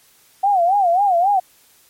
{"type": "tone with vibrato", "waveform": "sine", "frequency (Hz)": 746, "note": "F#5", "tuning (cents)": 14, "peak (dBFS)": -12, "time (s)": [0.43, 1.4], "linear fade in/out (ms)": 10, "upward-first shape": "sine", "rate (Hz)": 3.7, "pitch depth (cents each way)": 170, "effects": ["white hiss -53 dBFS RMS until 1.89 s", "MP3 64 kbps"]}